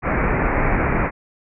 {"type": "low-pass noise", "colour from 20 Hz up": "pink", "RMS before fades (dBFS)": -19, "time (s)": [0.02, 1.11], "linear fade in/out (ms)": 50, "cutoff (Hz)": 2400, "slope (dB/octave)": 96, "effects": []}